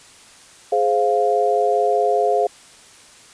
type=chord; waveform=sine; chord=F minor; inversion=first; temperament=just; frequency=419.1 / 523.8 / 698.5 Hz; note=Ab4 / C5 / F5; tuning=+16 / +2 / 0 cents; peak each=-19 / -21 / -18 dBFS; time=0.72-2.47 s; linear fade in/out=5 ms; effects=white hiss -46 dBFS RMS until 3.33 s + resampled to 22050 Hz